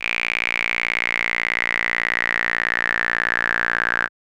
sawtooth tone with band-pass filter sweep, 58.27 Hz, A#1, in tune, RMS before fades -22 dBFS, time 0-4.09 s, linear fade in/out 50 ms, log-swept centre 2400 to 1600 Hz, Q 8, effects none

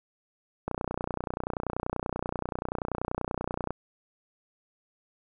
click train, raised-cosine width 1 ms, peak -16 dBFS, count 93, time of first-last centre 0.68-3.706 s, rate 30.4 Hz, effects none

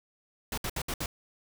pink noise bursts, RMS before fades -33 dBFS, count 5, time 0.52-1.06 s, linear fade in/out 2 ms, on 56 ms, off 65 ms, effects none

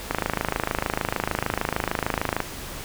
click train, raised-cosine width 0.5 ms, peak -7 dBFS, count 62, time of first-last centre 0.11-2.403 s, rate 26.6 Hz, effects pink hiss -36 dBFS RMS until 2.84 s

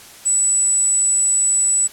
sine tone, 7902 Hz, B8, in tune, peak -13 dBFS, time 0.25-1.88 s, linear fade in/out 20 ms, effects white hiss -41 dBFS RMS until 1.92 s + low-pass 12000 Hz 12 dB/octave

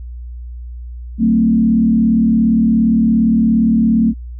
sine tone with frequency modulation, 223.9 Hz, A3, 30 cents sharp, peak -9 dBFS, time 1.18-4.14 s, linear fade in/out 50 ms, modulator 37.3 Hz, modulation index 0.77, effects added 60 Hz sine -26 dBFS peak until 4.39 s

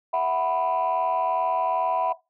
sine chord, E suspended second, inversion none, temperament just, 659.3 / 741.7 / 988.9 Hz, E5 / F#5 / B5, 0 / +4 / +2 cents, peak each -24 dBFS, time 0.13-2.13 s, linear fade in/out 10 ms, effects noise-tail reverb RT60 0.2 s tail -17 dB re dry + tanh soft clip ceiling -16 dBFS

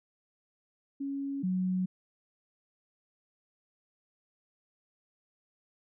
sine tone pair in turn, 277.2 / 184.68 Hz, C#4 / F#3, 0 / -3 cents, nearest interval perfect fifth, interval 703 cents, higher first, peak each -32 / -27 dBFS, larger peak second, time 1-1.43 / 1.43-1.86 s, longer neither, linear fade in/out 10 ms, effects none

